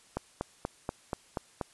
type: click train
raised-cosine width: 1 ms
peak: -17 dBFS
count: 7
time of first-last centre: 0.17-1.612 s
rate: 4.16 Hz
effects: white hiss -60 dBFS RMS until 1.73 s + resampled to 24000 Hz